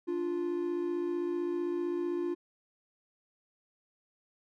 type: tone pair together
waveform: triangle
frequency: 293.6 / 349.2 Hz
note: D4 / F4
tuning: 0 / 0 cents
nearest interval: minor third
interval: 300 cents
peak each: -35 / -29 dBFS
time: 0.07-2.35 s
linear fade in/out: 20 ms
effects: none